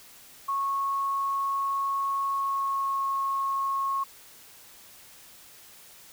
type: tone with pitch glide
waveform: sine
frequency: 1100 to 1091.8 Hz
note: C#6 to C#6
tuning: -14 to -27 cents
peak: -25 dBFS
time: 0.48-4.04 s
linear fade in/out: 10 ms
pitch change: -13 cents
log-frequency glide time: 2.24-3.09 s
effects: white hiss -51 dBFS RMS until 6.12 s

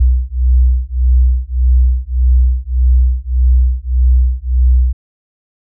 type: beating tone pair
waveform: sine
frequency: 61.74 / 63.44 Hz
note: B1 / B1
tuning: 0 / +47 cents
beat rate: 1.7 Hz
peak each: -11 dBFS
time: 0-4.93 s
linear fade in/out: 10 ms
effects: none

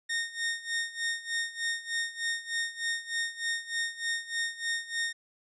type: tone with tremolo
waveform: sawtooth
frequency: 1843 Hz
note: A#6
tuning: 20 cents flat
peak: -24 dBFS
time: 0.09-5.13 s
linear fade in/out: 10 ms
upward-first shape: sine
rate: 3.3 Hz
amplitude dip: 85%
effects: resampled to 22050 Hz

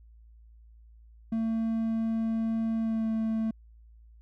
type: tone with pitch glide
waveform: triangle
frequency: 224.8 to 222 Hz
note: A3 to A3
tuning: +37 to +16 cents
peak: -24 dBFS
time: 1.32-3.51 s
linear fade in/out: 5 ms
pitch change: -21 cents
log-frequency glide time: 2.76-3.09 s
effects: added 56 Hz sine -51 dBFS peak until 4.21 s

